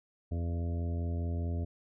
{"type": "harmonic tone with a mistuned harmonic", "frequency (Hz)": 84.7, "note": "E2", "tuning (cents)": 48, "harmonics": [1, 2, 3, 4, 5, 6, 7, 8], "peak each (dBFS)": [-31, -42, -42, -49, -48, -57, -50, -52], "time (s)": [0.31, 1.65], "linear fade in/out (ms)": 10, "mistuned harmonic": 8, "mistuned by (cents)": 15, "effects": []}